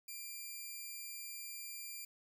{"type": "tone", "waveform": "5% pulse", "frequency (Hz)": 2380, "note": "D7", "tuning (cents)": 22, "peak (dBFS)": -35, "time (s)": [0.08, 2.05], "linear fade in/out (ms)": 5, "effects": []}